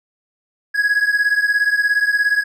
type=beating tone pair; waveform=triangle; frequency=1661.2 / 1678.2 Hz; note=G#6 / G#6; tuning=0 / +18 cents; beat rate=17 Hz; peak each=-14 / -17 dBFS; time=0.74-2.44 s; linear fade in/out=20 ms; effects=none